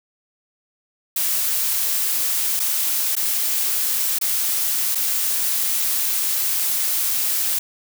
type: noise with dropouts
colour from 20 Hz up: blue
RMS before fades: -21 dBFS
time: 1.16-7.59 s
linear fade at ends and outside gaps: 5 ms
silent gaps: 2.595-2.599 / 3.154-3.165 / 4.187-4.212 / 4.949-4.954 s
effects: none